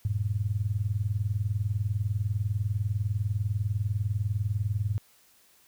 sine tone with tremolo, 103.5 Hz, G#2, 5 cents flat, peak -21 dBFS, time 0.05-4.98 s, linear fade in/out 0 ms, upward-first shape triangle, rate 20 Hz, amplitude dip 95%, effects white hiss -61 dBFS RMS until 5.67 s

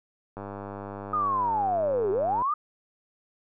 click train, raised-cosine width 1 ms, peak -23 dBFS, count 206, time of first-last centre 0.37-2.42 s, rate 100 Hz
sine linear two-way sweep, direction down then up, 1252 to 370.7 to 1252 Hz, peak -23 dBFS, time 1.13-2.54 s, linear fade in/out 5 ms, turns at 2.11 s
effects none

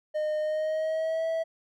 triangle tone with pitch glide, 612 to 652.1 Hz, D#5 to E5, -29 to -19 cents, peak -24 dBFS, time 0.14-1.44 s, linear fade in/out 20 ms, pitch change +110 cents, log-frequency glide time 0.4-1.27 s, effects none

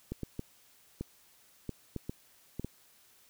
clicks, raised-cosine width 3 ms, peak -23 dBFS, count 9, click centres 0.12 / 0.233 / 0.394 / 1.01 / 1.693 / 1.963 / 2.095 / 2.596 / 2.646 s, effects white hiss -63 dBFS RMS until 3.29 s

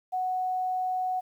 sine tone, 740 Hz, F#5, in tune, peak -26 dBFS, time 0.12-1.21 s, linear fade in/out 20 ms, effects 10-bit

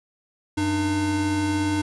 square tone pair together, 95 / 302.2 Hz, F#2 / D4, +46 / +50 cents, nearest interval octave + minor sixth, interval 2004 cents, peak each -28 / -23 dBFS, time 0.57-1.82 s, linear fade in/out 10 ms, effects resampled to 24000 Hz

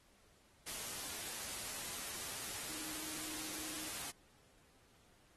sine tone in noise, 310.9 Hz, D#4, 1 cent flat, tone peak -53 dBFS, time 2.69-3.89 s, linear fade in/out 10 ms, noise white, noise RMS -44 dBFS, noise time 0.66-4.11 s, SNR -12 dB, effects pink hiss -69 dBFS RMS until 5.36 s + AAC 32 kbps

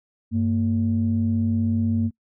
sine tone pair together, 96.8 / 229 Hz, G2 / A#3, -21 / -31 cents, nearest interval octave + minor third, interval 1490 cents, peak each -22 / -20 dBFS, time 0.31-2.11 s, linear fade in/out 50 ms, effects noise-tail reverb RT60 0.1 s tail -25 dB re dry + tanh soft clip ceiling -12 dBFS

